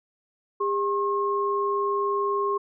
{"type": "tone pair together", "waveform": "sine", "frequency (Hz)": [403, 1076], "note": ["G4", "C6"], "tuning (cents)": [48, 48], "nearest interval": "octave + perfect fourth", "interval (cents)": 1700, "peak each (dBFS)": -25, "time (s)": [0.6, 2.58], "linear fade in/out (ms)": 10, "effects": []}